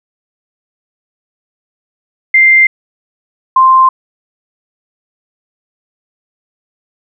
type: tone pair in turn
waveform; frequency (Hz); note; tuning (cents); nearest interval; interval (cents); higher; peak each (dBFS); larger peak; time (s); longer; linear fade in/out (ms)
sine; 2093 / 1046.5; C7 / C6; 0 / 0; octave; 1200; first; -3; neither; 2.34-2.67 / 3.56-3.89; neither; 5
effects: none